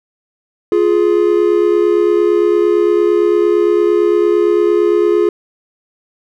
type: tone pair together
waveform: triangle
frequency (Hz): 349.2 / 418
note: F4 / G#4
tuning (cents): 0 / +11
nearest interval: minor third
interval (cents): 311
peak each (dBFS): -10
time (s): 0.72-5.29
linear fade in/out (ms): 2
effects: none